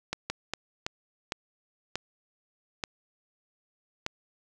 slowing click train, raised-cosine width 0.2 ms, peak -13 dBFS, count 8, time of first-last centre 0.13-4.064 s, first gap 170 ms, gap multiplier 1.39, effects none

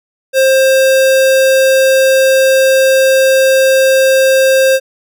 square tone, 530 Hz, C5, 22 cents sharp, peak -7 dBFS, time 0.33-4.8 s, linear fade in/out 50 ms, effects none

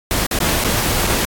pink noise with dropouts, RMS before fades -18 dBFS, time 0.11-1.25 s, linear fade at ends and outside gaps 0 ms, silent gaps 0.265-0.312 / 0.388-0.404 / 0.639-0.646 / 1.069-1.072 s, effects AAC 64 kbps

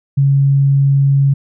sine tone, 138.59 Hz, C#3, in tune, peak -8 dBFS, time 0.17-1.34 s, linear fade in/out 10 ms, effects none

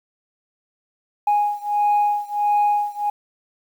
sine beating tone pair, 827 / 828.5 Hz, G#5 / G#5, -8 / -4 cents, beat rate 1.5 Hz, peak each -18 / -19 dBFS, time 1.27-3.1 s, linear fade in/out 5 ms, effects tanh soft clip ceiling -12 dBFS + 8-bit

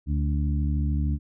harmonic tone with a mistuned harmonic, 73.42 Hz, D2, in tune, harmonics 1 / 2 / 3 / 4, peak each -23 / -29 / -33 / -35 dBFS, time 0.06-1.19 s, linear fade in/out 50 ms, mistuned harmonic 4, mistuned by -19 cents, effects none

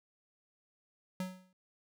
square tone with exponential decay, 185 Hz, F#3, in tune, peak -33 dBFS, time 1.2-1.53 s, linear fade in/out 2 ms, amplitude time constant 71 ms, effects none

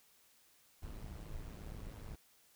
brown noise with amplitude modulation, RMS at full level -44 dBFS, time 0.82-2.16 s, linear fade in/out 10 ms, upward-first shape sine, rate 108 Hz, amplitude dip 65%, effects white hiss -68 dBFS RMS until 2.55 s

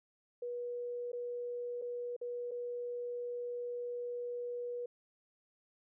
sine tone with dropouts, 484.5 Hz, B4, 33 cents flat, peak -37 dBFS, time 0.42-4.86 s, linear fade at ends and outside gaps 5 ms, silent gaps 1.119-1.13 / 1.816-1.82 / 2.165-2.213 / 2.511-2.515 s, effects none

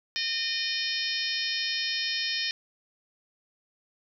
harmonic tone with a mistuned harmonic, 611 Hz, D#5, 32 cents flat, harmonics 3 / 4 / 5 / 6 / 7 / 8 / 9, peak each -35 / -35 / -35 / -35 / -35 / -35 / -35 dBFS, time 0.16-2.51 s, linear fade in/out 0 ms, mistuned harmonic 8, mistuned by +48 cents, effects none

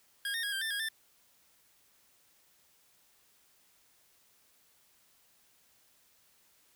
25% pulse tone with pitch steps, 1631 / 1836 / 1647 / 1580 / 1783 / 1641 / 1778 Hz, G#6 / A#6 / G#6 / G6 / A6 / G#6 / A6, -32 / -27 / -15 / +13 / +22 / -21 / +18 cents, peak -29 dBFS, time 0.25-0.887 s, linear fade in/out 2 ms, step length 91 ms, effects white hiss -67 dBFS RMS until 6.75 s

